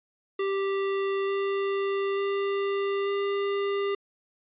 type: tone with pitch steps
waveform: square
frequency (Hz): 392 / 394.5 / 397 / 399.5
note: G4 / G4 / G4 / G4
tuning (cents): 0 / +11 / +22 / +33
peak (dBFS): -26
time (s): 0.39-3.95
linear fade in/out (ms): 5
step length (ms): 890
effects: resampled to 8000 Hz